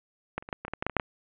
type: clicks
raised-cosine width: 0.5 ms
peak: -15 / -30 / -25 / -15 / -21 / -21 / -17 / -14 / -12 / -21 / -7 / -13 dBFS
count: 12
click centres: 0.38 / 0.425 / 0.489 / 0.528 / 0.65 / 0.681 / 0.736 / 0.825 / 0.866 / 0.897 / 0.967 / 0.998 s
effects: resampled to 8000 Hz + 8-bit